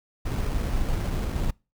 brown noise with sample-and-hold, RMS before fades -26 dBFS, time 0.25-1.51 s, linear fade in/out 10 ms, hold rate 3675 Hz, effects noise-tail reverb RT60 0.3 s tail -26 dB re dry

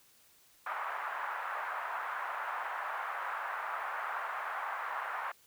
white band-pass noise, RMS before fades -38 dBFS, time 0.66-5.32 s, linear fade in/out 5 ms, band 780 to 1500 Hz, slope 24 dB/octave, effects white hiss -64 dBFS RMS until 5.46 s

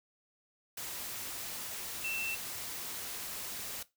sine tone in noise, 2681 Hz, E7, 29 cents sharp, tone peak -34 dBFS, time 2.04-2.35 s, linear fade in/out 5 ms, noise white, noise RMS -41 dBFS, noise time 0.77-3.83 s, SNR +4 dB, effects noise-tail reverb RT60 0.2 s tail -17 dB re dry

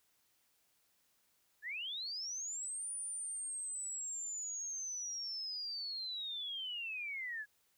sine linear two-way sweep, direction up then down, 1652 to 9510 to 1652 Hz, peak -39 dBFS, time 1.62-7.46 s, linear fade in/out 50 ms, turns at 2.92 s, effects white hiss -75 dBFS RMS until 7.77 s

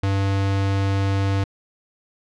square tone, 98 Hz, G2, in tune, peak -19 dBFS, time 0.03-1.44 s, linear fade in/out 5 ms, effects low-pass 5000 Hz 12 dB/octave

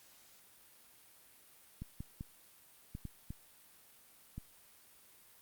clicks, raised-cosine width 5 ms, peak -30 dBFS, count 7, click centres 1.82 / 2.005 / 2.209 / 2.951 / 3.053 / 3.305 / 4.38 s, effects white hiss -62 dBFS RMS until 5.41 s + Opus 48 kbps

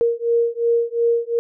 sine beating tone pair, 466.2 / 469 Hz, A#4 / A#4, 0 / +11 cents, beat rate 2.8 Hz, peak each -19 / -19 dBFS, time 0.01-1.39 s, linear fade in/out 0 ms, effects none

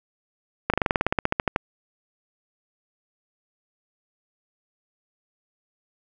slowing click train, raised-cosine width 0.5 ms, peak -5 dBFS, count 16, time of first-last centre 0.7-1.561 s, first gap 37 ms, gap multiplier 1.06, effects none

